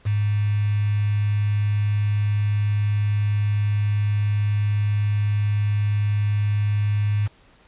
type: tone with quantisation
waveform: sine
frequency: 103.83 Hz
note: G#2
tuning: in tune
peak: -18 dBFS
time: 0.05-7.28 s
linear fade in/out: 20 ms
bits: 6
effects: pink hiss -55 dBFS RMS until 7.67 s + resampled to 8000 Hz